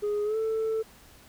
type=tone with pitch glide; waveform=sine; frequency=415.4 to 442.7 Hz; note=G#4 to A4; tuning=0 to +11 cents; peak=-23 dBFS; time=0.02-0.83 s; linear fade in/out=20 ms; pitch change=+111 cents; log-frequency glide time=0.24-0.37 s; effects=tanh soft clip ceiling -24 dBFS + pink hiss -54 dBFS RMS until 1.28 s